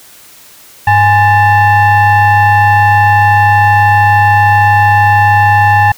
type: tone with frequency modulation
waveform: sine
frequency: 830.6 Hz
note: G#5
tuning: in tune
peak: -3 dBFS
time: 0.87-5.92 s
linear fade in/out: 5 ms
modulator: 933 Hz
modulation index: 1
effects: tanh soft clip ceiling 0 dBFS + white hiss -38 dBFS RMS until 5.97 s